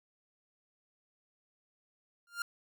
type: tone with exponential growth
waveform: 45% pulse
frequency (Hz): 1400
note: F6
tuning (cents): +4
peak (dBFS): -30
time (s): 2.27-2.42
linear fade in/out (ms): 2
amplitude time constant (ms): 32
effects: none